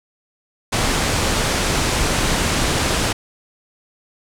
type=low-pass noise; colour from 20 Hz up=pink; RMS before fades=-19 dBFS; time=0.72-3.13 s; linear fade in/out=10 ms; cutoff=9600 Hz; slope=24 dB/octave; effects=none